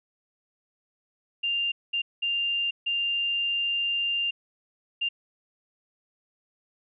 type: tone bursts at uneven times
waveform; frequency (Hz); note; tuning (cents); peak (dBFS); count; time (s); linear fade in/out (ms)
sine; 2794; F7; 0; -24; 5; 1.43-1.72 / 1.93-2.02 / 2.22-2.71 / 2.86-4.31 / 5.01-5.09; 10
effects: none